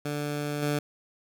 15% pulse tone with level steps, 146.83 Hz, D3, in tune, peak -23 / -19 dBFS, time 0.05-0.79 s, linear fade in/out 5 ms, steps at 0.62 s, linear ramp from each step 10 ms, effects none

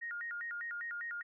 sine tone with vibrato, 1627 Hz, G#6, 36 cents flat, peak -38 dBFS, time 0.01-1.23 s, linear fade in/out 20 ms, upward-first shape square, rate 5 Hz, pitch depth 240 cents each way, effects none

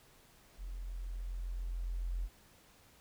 sine tone with level ramp, 43.6 Hz, F1, 2 cents flat, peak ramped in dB -40 to -33 dBFS, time 0.57-2.29 s, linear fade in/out 50 ms, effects pink hiss -63 dBFS RMS until 3 s

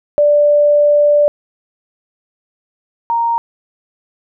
sine tone pair in turn, 587.3 / 930.5 Hz, D5 / A#5, 0 / -3 cents, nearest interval minor sixth, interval 797 cents, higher second, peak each -7 / -12 dBFS, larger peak first, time 0.18-1.28 / 3.1-3.38 s, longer first, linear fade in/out 0 ms, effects none

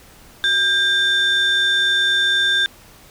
sine tone pair together, 1597 / 3568 Hz, G6 / A7, +32 / +23 cents, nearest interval octave + major second, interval 1391 cents, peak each -15 dBFS, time 0.44-2.66 s, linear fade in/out 0 ms, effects tanh soft clip ceiling -11 dBFS + pink hiss -46 dBFS RMS until 3.1 s

